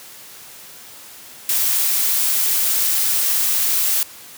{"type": "noise", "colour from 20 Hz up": "blue", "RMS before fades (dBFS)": -18, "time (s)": [1.49, 4.03], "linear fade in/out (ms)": 2, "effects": ["white hiss -40 dBFS RMS until 4.37 s", "high-pass 80 Hz 12 dB/octave"]}